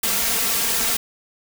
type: noise with comb filter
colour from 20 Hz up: white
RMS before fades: -21 dBFS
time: 0.03-0.97 s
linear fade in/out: 5 ms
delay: 4.4 ms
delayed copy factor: +0.85
effects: none